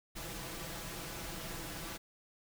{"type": "noise with comb filter", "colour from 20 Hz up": "pink", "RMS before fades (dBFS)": -43, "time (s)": [0.15, 1.98], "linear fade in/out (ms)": 20, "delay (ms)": 6, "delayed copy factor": 0.55, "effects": []}